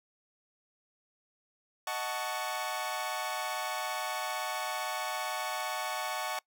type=chord; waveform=sawtooth; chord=D# half-diminished seventh; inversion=none; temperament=equal with one note detuned; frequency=622.3 / 740 / 880 / 1117.7 Hz; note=D#5 / F#5 / A5 / C#6; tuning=0 / 0 / 0 / +14 cents; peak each=-37 / -34 / -35 / -34 dBFS; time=1.87-6.39 s; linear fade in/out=2 ms; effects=noise-tail reverb RT60 0.1 s tail -23 dB re dry